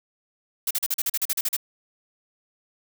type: noise bursts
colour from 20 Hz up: blue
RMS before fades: -24 dBFS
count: 12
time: 0.67-1.566 s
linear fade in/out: 5 ms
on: 38 ms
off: 40 ms
effects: none